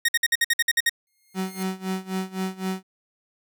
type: tone bursts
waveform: sawtooth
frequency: 1864.7 Hz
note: A#6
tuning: in tune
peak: -14 dBFS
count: 10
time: 0.05-0.895 s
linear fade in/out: 5 ms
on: 35 ms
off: 55 ms
type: tone with exponential growth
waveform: 5% pulse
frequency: 2133 Hz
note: C7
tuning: 33 cents sharp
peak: -24 dBFS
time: 1.07-1.63 s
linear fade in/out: 1 ms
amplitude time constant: 120 ms
type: tone with tremolo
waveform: 35% pulse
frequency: 188.4 Hz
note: F#3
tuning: 32 cents sharp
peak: -22 dBFS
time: 1.34-2.83 s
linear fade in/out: 50 ms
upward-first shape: sine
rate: 3.9 Hz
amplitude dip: 90%
effects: none